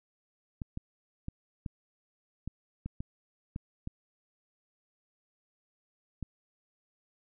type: clicks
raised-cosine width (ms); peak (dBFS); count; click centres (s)
5; -24; 10; 0.618 / 0.774 / 1.284 / 1.662 / 2.476 / 2.86 / 3.005 / 3.561 / 3.874 / 6.227
effects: none